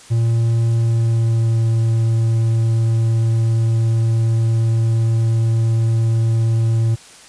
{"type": "tone with pitch glide", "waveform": "triangle", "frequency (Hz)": [115.3, 113.58], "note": ["A#2", "A#2"], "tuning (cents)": [-19, -45], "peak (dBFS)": -11, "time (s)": [0.1, 6.96], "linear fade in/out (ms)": 20, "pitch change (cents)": -26, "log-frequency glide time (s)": [0.77, 1.66], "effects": ["white hiss -42 dBFS RMS until 7.28 s", "resampled to 22050 Hz"]}